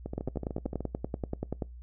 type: two click trains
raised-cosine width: 2 ms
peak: -22 / -18 dBFS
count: 11 / 16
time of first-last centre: 0.06-0.806 / 0.18-1.622 s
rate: 13.4 / 10.4 Hz
effects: noise-tail reverb RT60 0.2 s tail -23 dB re dry + added 60 Hz sine -43 dBFS peak until 1.82 s